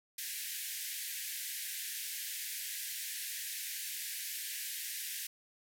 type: band-pass noise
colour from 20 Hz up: white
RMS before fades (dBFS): -41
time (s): 0.18-5.27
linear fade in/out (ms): 5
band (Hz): 1600 to 16000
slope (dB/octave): 96
effects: none